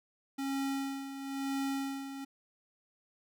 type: tone with tremolo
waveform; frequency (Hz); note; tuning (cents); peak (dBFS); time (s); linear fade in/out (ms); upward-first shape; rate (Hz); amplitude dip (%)
square; 273.2; C#4; -25; -32; 0.38-2.25; 10; sine; 1; 65
effects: none